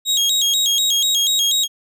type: tone with vibrato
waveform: 30% pulse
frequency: 3520 Hz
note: A7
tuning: in tune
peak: -12 dBFS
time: 0.05-1.68 s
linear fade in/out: 50 ms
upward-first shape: square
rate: 4.1 Hz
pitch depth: 130 cents each way
effects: none